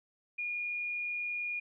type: tone with frequency modulation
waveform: sine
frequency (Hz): 2433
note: D#7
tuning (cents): -39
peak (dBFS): -33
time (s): 0.38-1.6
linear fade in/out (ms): 10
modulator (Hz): 50.6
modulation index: 0.21
effects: none